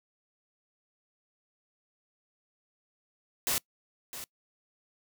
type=noise with echo; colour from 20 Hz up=white; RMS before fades=-29 dBFS; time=3.47-3.58 s; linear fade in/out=0 ms; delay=660 ms; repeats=1; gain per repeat=-12 dB; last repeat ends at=4.24 s; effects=noise-tail reverb RT60 0.1 s tail -24 dB re dry